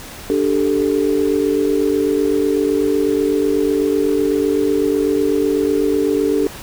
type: chord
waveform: sine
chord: D suspended fourth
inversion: none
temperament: equal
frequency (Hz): 293.7 / 392 / 440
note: D4 / G4 / A4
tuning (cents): 0 / 0 / 0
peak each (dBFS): -18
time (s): 0.3-6.47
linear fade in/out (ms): 0
effects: pink hiss -34 dBFS RMS until 6.62 s